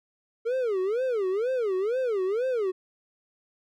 triangle tone with vibrato, 440 Hz, A4, in tune, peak -22 dBFS, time 0.45-2.72 s, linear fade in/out 20 ms, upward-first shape sine, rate 2.1 Hz, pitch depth 300 cents each way, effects none

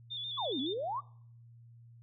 sine tone with vibrato, 3520 Hz, A7, in tune, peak -37 dBFS, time 0.1-0.74 s, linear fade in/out 20 ms, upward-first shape square, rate 7.1 Hz, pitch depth 46 cents each way
sine exponential two-way sweep, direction down then up, 1207 to 245.2 to 1207 Hz, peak -33 dBFS, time 0.37-1.01 s, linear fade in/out 20 ms, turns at 0.59 s
effects noise-tail reverb RT60 0.6 s tail -22 dB re dry + added 117 Hz sine -53 dBFS peak until 2.02 s

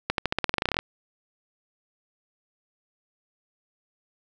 accelerating click train, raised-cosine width 0.3 ms, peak -7 dBFS, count 16, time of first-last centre 0.1-0.79 s, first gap 82 ms, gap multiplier 0.91, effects none

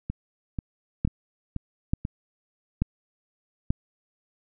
two click trains, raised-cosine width 5 ms, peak -10 / -17 dBFS, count 4 / 5, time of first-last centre 1.05-3.705 / 0.1-2.051 s, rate 1.13 / 2.05 Hz, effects none

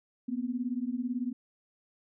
sine beating tone pair, 238 / 256 Hz, A#3 / C4, +36 / -38 cents, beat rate 18 Hz, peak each -33 / -33 dBFS, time 0.28-1.33 s, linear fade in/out 10 ms, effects none

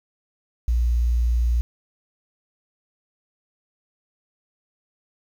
sine tone, 59.2 Hz, A#1, 27 cents sharp, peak -17 dBFS, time 0.68-1.61 s, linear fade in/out 0 ms, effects 8-bit

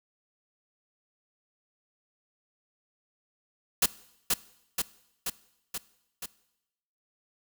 white noise with echo, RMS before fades -22 dBFS, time 3.82-3.86 s, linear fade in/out 5 ms, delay 480 ms, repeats 5, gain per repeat -3 dB, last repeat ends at 6.26 s, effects noise-tail reverb RT60 0.9 s tail -20 dB re dry

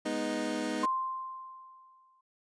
25% pulse chord, G# minor, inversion none, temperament equal, 207.7 / 246.9 / 311.1 Hz, G#3 / B3 / D#4, 0 / 0 / 0 cents, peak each -35 / -32 / -30 dBFS, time 0.05-0.86 s, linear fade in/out 10 ms
sine tone with exponential decay, 1046.5 Hz, C6, in tune, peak -25 dBFS, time 0.83-2.21 s, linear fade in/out 5 ms, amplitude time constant 300 ms
effects resampled to 22050 Hz

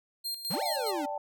sawtooth tone with tremolo, 4200 Hz, C8, 6 cents sharp, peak -29 dBFS, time 0.24-0.92 s, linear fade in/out 20 ms, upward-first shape square, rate 4.8 Hz, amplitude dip 65%
square exponential two-way sweep, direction up then down, 137.7 to 784 to 271 Hz, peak -33 dBFS, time 0.5-1.06 s, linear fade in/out 10 ms, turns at 0.63 s
sine chord, D suspended fourth, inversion none, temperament equal, 587.3 / 784 / 880 Hz, D5 / G5 / A5, 0 / 0 / 0 cents, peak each -36 / -37 / -36 dBFS, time 0.53-1.18 s, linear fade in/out 5 ms
effects none

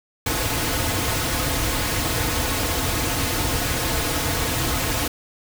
pink noise with comb filter, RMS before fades -23 dBFS, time 0.26-5.08 s, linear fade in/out 5 ms, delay 5.1 ms, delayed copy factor -0.65, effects none

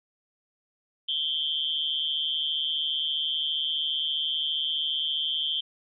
sine tone cluster, 3081 / 3236 / 3368 / 3534 Hz, G7 / G#7 / G#7 / A7, -31 / -46 / +24 / +7 cents, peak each -29 / -30 / -35 / -35 dBFS, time 1.08-5.61 s, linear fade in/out 10 ms, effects none

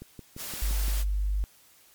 click train, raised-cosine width 3 ms, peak -28 dBFS, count 6, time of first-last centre 0.02-0.882 s, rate 5.8 Hz
white noise, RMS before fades -37 dBFS, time 0.36-1.05 s, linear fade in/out 50 ms
sine tone, 49.9 Hz, G1, 32 cents sharp, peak -24 dBFS, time 0.62-1.44 s, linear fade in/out 0 ms
effects white hiss -58 dBFS RMS until 1.94 s + MP3 96 kbps

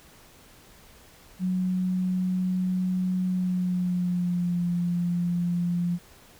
sine tone with pitch glide, 183.9 to 174.38 Hz, F#3 to F3, -10 to -2 cents, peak -23 dBFS, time 1.39-5.99 s, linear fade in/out 50 ms, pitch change -92 cents, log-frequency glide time 3.25-4.66 s, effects pink hiss -53 dBFS RMS until 6.39 s

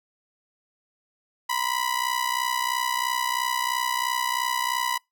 sawtooth ring-modulated tone, 987.8 Hz, B5, in tune, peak -17 dBFS, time 1.49-4.98 s, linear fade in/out 10 ms, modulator 31.5 Hz, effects noise-tail reverb RT60 0.2 s tail -26 dB re dry

